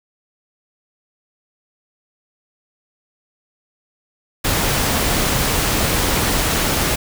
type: noise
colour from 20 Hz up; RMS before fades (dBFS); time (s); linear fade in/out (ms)
pink; -18; 4.44-6.96; 10
effects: none